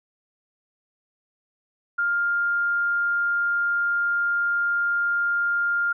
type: tone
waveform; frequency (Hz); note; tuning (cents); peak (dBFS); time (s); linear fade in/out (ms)
sine; 1403; F6; +8; -20; 1.98-5.93; 10
effects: none